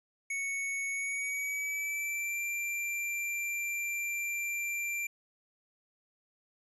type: tone with pitch glide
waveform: square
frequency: 2217 to 2362 Hz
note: C#7 to D7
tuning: 0 to +9 cents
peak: -33 dBFS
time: 0.3-5.07 s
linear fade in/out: 5 ms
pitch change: +109 cents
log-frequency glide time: 0.91-2.42 s
effects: resampled to 32000 Hz